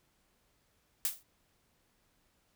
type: noise with exponential decay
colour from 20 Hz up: blue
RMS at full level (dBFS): -28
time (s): 1.05-1.23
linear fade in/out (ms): 0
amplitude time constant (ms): 38
effects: pink hiss -73 dBFS RMS until 2.55 s